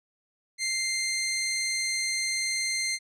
15% pulse tone, 2093 Hz, C7, in tune, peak -20 dBFS, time 0.58-2.99 s, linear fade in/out 50 ms, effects low-pass 10000 Hz 12 dB/octave

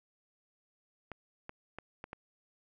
clicks, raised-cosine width 0.5 ms, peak -27 dBFS, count 5, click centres 1.117 / 1.494 / 1.786 / 2.041 / 2.131 s, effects none

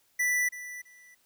square tone with echo, 1975.5 Hz, B6, in tune, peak -25 dBFS, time 0.19-0.49 s, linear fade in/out 10 ms, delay 330 ms, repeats 2, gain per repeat -14 dB, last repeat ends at 1.15 s, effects white hiss -68 dBFS RMS until 1.25 s

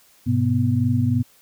sine tone cluster, 102.4 / 125.5 / 245.4 Hz, G#2 / B2 / B3, -24 / +28 / -11 cents, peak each -21 dBFS, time 0.26-1.23 s, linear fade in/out 20 ms, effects white hiss -55 dBFS RMS until 1.41 s

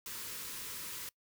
white band-stop noise, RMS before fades -43 dBFS, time 0.06-1.09 s, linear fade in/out 2 ms, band 570 to 900 Hz, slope 96 dB/octave, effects noise-tail reverb RT60 0.1 s tail -23 dB re dry

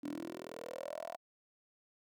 10% pulse tone with high-pass filter sweep, 41.2 Hz, E1, in tune, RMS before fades -44 dBFS, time 0.03-1.17 s, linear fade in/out 10 ms, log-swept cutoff 280 to 730 Hz, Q 7.5, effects none

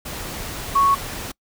sine tone in noise, 1108.7 Hz, C#6, in tune, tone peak -13 dBFS, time 0.75-0.95 s, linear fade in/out 10 ms, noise pink, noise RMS -31 dBFS, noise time 0.05-1.32 s, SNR +15 dB, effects noise-tail reverb RT60 0.1 s tail -25 dB re dry

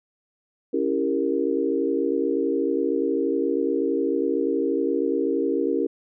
sine chord, C# diminished seventh, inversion none, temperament equal with one note detuned, 277.2 / 329.6 / 397.2 / 466.2 Hz, C#4 / E4 / G4 / Bb4, 0 / 0 / +23 / 0 cents, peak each -26 dBFS, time 0.73-5.87 s, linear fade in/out 10 ms, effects none

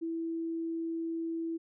sine tone, 329.6 Hz, E4, in tune, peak -32 dBFS, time 0.01-1.58 s, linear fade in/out 20 ms, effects none

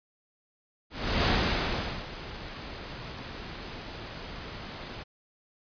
pink noise with ADSR envelope, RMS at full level -24 dBFS, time 0.9-5.04 s, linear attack 350 ms, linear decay 800 ms, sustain -16 dB, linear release 22 ms, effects resampled to 11025 Hz

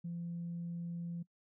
sine tone, 170.9 Hz, F3, 37 cents flat, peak -37 dBFS, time 0.04-1.23 s, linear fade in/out 10 ms, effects noise-tail reverb RT60 0.1 s tail -21 dB re dry + tanh soft clip ceiling -34 dBFS

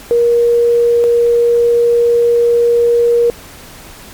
sine tone pair in turn, 473 / 473 Hz, A#4 / A#4, +25 / +25 cents, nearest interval unison, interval 0 cents, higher neither, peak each -7 dBFS, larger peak neither, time 0.11-1.04 / 1.04-3.3 s, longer second, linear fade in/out 0 ms, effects pink hiss -35 dBFS RMS until 4.13 s + MP3 96 kbps

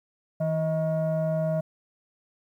sine tone pair together, 160.48 / 632 Hz, E3 / D#5, -46 / +27 cents, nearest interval 2 octaves, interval 2373 cents, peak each -24 dBFS, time 0.4-1.61 s, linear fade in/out 10 ms, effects tanh soft clip ceiling -20 dBFS + 10-bit

